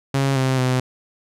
sawtooth tone with pitch steps, 136.6 / 131.3 / 127.9 Hz, C#3 / C3 / C3, -25 / +6 / -39 cents, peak -13 dBFS, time 0.14-0.8 s, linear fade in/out 5 ms, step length 220 ms, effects low-pass 10000 Hz 12 dB/octave

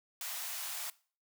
white high-pass noise, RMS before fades -40 dBFS, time 0.21-0.9 s, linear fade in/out 2 ms, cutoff 630 Hz, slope 96 dB/octave, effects noise-tail reverb RT60 0.4 s tail -20 dB re dry

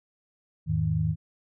sine tone cluster, 83.2 / 106.1 / 157.1 Hz, E2 / G#2 / D#3, +17 / +38 / +17 cents, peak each -31 / -28 / -25 dBFS, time 0.66-1.16 s, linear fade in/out 50 ms, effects none

